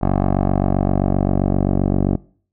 10% pulse tone with low-pass filter sweep, 47.63 Hz, G1, 49 cents flat, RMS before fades -17 dBFS, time 0.01-2.17 s, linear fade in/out 20 ms, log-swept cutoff 850 to 470 Hz, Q 1.6, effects noise-tail reverb RT60 0.5 s tail -23 dB re dry

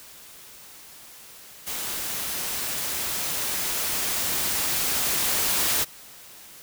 white noise with level ramp, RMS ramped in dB -31 to -23 dBFS, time 1.66-5.85 s, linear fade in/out 20 ms, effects white hiss -46 dBFS RMS until 6.62 s

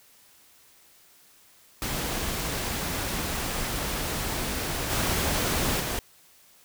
pink noise with level steps, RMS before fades -30 / -26 / -30 dBFS, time 1.82-5.99 s, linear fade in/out 0 ms, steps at 4.9 / 5.79 s, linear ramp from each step 20 ms, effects white hiss -57 dBFS RMS until 6.64 s

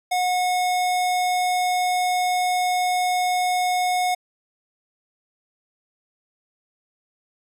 square tone, 727 Hz, F#5, 31 cents flat, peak -20 dBFS, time 0.11-4.15 s, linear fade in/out 10 ms, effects resampled to 32000 Hz

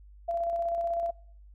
sine tone with tremolo, 680 Hz, F5, 46 cents flat, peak -26 dBFS, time 0.28-1.11 s, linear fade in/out 10 ms, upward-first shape square, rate 16 Hz, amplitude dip 30%, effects noise-tail reverb RT60 0.7 s tail -25 dB re dry + added 50 Hz sine -49 dBFS peak until 1.54 s

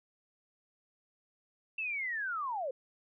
sine linear sweep, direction down, 2693 to 490 Hz, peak -33 dBFS, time 1.78-2.71 s, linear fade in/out 5 ms, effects none

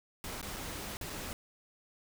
pink noise with dropouts, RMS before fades -41 dBFS, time 0.24-1.33 s, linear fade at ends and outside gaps 0 ms, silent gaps 0.414-0.428 / 0.563-0.567 / 0.97-1.012 / 1.098-1.102 s, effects none

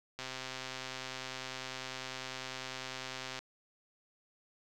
click train, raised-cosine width 0.2 ms, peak -23 dBFS, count 417, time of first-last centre 0.19-3.39 s, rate 130 Hz, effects none

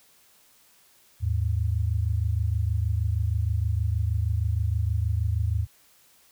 sine tone pair together, 79 / 105.37 Hz, D#2 / G#2, +27 / +26 cents, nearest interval perfect fourth, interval 499 cents, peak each -25 dBFS, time 1.2-5.67 s, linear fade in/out 50 ms, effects white hiss -59 dBFS RMS until 6.31 s

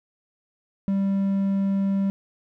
triangle tone, 196 Hz, G3, in tune, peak -18 dBFS, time 0.88-2.1 s, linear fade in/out 0 ms, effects none

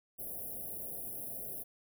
white band-stop noise, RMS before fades -42 dBFS, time 0.18-1.64 s, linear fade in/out 20 ms, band 740 to 10000 Hz, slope 96 dB/octave, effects none

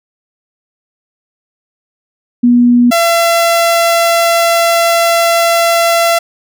sine / sawtooth tone pair in turn, 242.3 / 676.5 Hz, B3 / E5, -33 / +45 cents, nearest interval octave + tritone, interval 1778 cents, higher second, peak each -4 dBFS, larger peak neither, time 2.43-2.91 / 2.91-6.19 s, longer second, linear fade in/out 10 ms, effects none

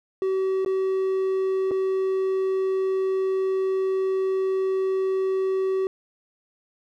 triangle tone with dropouts, 380.9 Hz, G4, 50 cents flat, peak -19 dBFS, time 0.22-5.87 s, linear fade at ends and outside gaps 1 ms, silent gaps 0.648-0.661 / 1.71-1.715 s, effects none

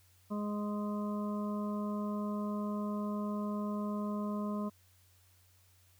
harmonic tone, 207.7 Hz, G#3, in tune, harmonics 1 / 2 / 3 / 5 / 6, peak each -34 / -45 / -44 / -44 / -50 dBFS, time 0.3-4.7 s, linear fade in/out 20 ms, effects added 91 Hz sine -65 dBFS peak until 5.99 s + white hiss -68 dBFS RMS until 5.99 s

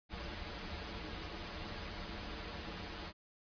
pink noise with comb filter, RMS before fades -44 dBFS, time 0.09-3.13 s, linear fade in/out 50 ms, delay 7.7 ms, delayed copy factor -0.75, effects resampled to 11025 Hz

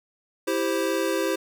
square chord, C major, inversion first, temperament equal, 329.6 / 392 / 523.3 Hz, E4 / G4 / C5, 0 / 0 / 0 cents, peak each -28 dBFS, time 0.47-1.36 s, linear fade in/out 10 ms, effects none

